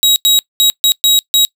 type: tone bursts at uneven times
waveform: sawtooth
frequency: 3825 Hz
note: A#7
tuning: 44 cents sharp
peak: -4 dBFS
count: 6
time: 0.03-0.16 / 0.25-0.39 / 0.6-0.7 / 0.84-0.92 / 1.04-1.19 / 1.34-1.45 s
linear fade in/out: 0 ms
effects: noise-tail reverb RT60 0.1 s tail -23 dB re dry